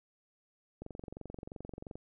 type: click train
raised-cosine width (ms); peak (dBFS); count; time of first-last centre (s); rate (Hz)
2; -30; 27; 0.82-1.955; 22.9
effects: none